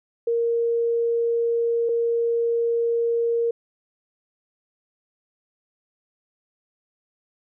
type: tone pair in turn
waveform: sine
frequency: 466.2 / 466.2 Hz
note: A#4 / A#4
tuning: 0 / 0 cents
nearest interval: unison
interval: 0 cents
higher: neither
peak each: -19 dBFS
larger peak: neither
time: 0.27-1.89 / 1.89-3.51 s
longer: neither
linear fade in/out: 5 ms
effects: none